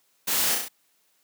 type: noise with echo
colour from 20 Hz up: white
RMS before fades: -26 dBFS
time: 0.27-0.55 s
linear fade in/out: 10 ms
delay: 34 ms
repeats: 4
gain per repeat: -3 dB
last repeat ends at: 0.686 s
effects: white hiss -67 dBFS RMS until 1.23 s + high-pass 150 Hz 12 dB/octave